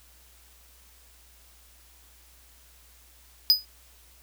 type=tone with exponential decay; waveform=square; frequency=4978 Hz; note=D#8; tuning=in tune; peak=-12 dBFS; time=3.5-3.65 s; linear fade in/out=0 ms; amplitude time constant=31 ms; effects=added 60 Hz sine -57 dBFS peak until 4.22 s + white hiss -57 dBFS RMS until 4.22 s